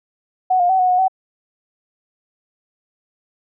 sine tone with pitch steps, 742 / 708 / 758 / 734 / 728 / 757 Hz, F#5 / F5 / F#5 / F#5 / F#5 / F#5, +5 / +23 / +42 / -14 / -28 / +39 cents, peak -12 dBFS, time 0.5-1.082 s, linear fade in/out 10 ms, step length 97 ms, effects none

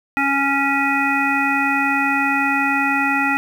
harmonic tone, 277.2 Hz, C#4, in tune, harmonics 1 / 3 / 5 / 7 / 9, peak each -22 / -22 / -22 / -22 / -22 dBFS, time 0.17-3.37 s, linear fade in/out 0 ms, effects 7-bit

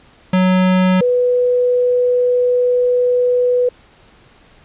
square / sine tone pair in turn, 185 / 493.9 Hz, F#3 / B4, 0 / 0 cents, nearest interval octave + perfect fourth, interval 1700 cents, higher second, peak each -11 dBFS, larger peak neither, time 0.33-1.01 / 1.01-3.69 s, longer second, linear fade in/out 5 ms, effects pink hiss -48 dBFS RMS until 4.64 s + resampled to 8000 Hz

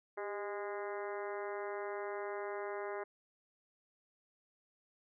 harmonic tone with a mistuned harmonic, 205.6 Hz, G#3, 17 cents flat, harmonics 2 / 3 / 4 / 5 / 6 / 7 / 8 / 9 / 10, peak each -41 / -45 / -47 / -49 / -51 / -52 / -53 / -54 / -55 dBFS, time 0.17-3.04 s, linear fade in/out 10 ms, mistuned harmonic 2, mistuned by -43 cents, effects none

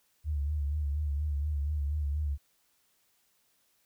sine tone with vibrato, 73.42 Hz, D2, in tune, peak -28 dBFS, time 0.24-2.38 s, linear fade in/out 50 ms, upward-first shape sine, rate 4.2 Hz, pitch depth 69 cents each way, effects white hiss -71 dBFS RMS until 3.85 s

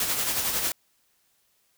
white noise with tremolo, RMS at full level -25 dBFS, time 0-0.72 s, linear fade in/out 2 ms, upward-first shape sine, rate 11 Hz, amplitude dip 45%, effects white hiss -68 dBFS RMS until 1.77 s

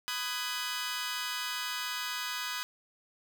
15% pulse chord, G# minor seventh, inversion first, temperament just, 996.7 / 1245.9 / 1495.1 / 1661.2 Hz, B5 / D#6 / F#6 / G#6, +16 / +2 / +18 / 0 cents, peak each -33 dBFS, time 0.08-2.63 s, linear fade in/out 0 ms, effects none

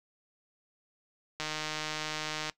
click train, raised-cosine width 0.2 ms, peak -17 dBFS, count 170, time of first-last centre 1.4-2.497 s, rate 154 Hz, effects noise-tail reverb RT60 0.1 s tail -19 dB re dry

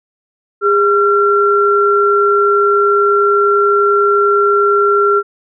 sine tone pair together, 406 / 1365.6 Hz, G#4 / F6, -39 / -39 cents, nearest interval octave + major sixth, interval 2100 cents, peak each -11 dBFS, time 0.61-5.23 s, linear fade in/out 50 ms, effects none

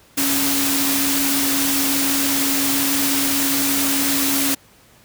sine tone in noise, 277.2 Hz, C#4, in tune, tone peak -22 dBFS, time 0.17-4.55 s, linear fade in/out 10 ms, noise white, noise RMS -20 dBFS, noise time 0.17-4.55 s, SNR -5 dB, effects pink hiss -51 dBFS RMS until 5.04 s + high-pass 60 Hz 12 dB/octave

